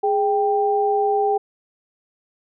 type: tone pair together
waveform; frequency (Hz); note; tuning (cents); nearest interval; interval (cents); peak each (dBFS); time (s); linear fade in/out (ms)
sine; 415.3 / 787.6; G#4 / G5; 0 / +8; major seventh; 1108; -19 / -19; 0.03-1.38; 10
effects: none